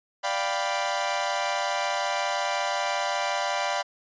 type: chord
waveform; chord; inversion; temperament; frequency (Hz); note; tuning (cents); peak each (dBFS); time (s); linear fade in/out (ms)
sawtooth; G dominant seventh; second; equal; 587.3 / 698.5 / 784 / 987.8; D5 / F5 / G5 / B5; 0 / 0 / 0 / 0; -27; 0.23-3.83; 20
effects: resampled to 16000 Hz